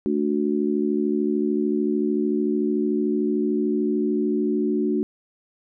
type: chord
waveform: sine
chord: D major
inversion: second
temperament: just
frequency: 220.2 / 293.7 / 367.1 Hz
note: A3 / D4 / F#4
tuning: +2 / 0 / -14 cents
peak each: -24 dBFS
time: 0.06-5.03 s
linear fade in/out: 0 ms
effects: none